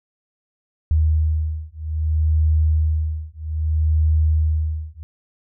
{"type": "beating tone pair", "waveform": "sine", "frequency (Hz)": [77.78, 78.4], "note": ["D#2", "D#2"], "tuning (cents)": [0, 14], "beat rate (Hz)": 0.62, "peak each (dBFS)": -19, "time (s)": [0.91, 5.03], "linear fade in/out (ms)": 0, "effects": []}